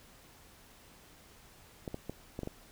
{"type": "clicks", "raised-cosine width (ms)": 2, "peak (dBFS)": -24, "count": 6, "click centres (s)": [1.878, 1.944, 2.096, 2.391, 2.433, 2.474], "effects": ["pink hiss -58 dBFS RMS until 2.71 s"]}